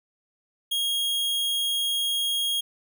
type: tone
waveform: 45% pulse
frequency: 3270 Hz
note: G#7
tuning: 28 cents flat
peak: -23 dBFS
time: 0.71-2.61 s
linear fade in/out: 10 ms
effects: none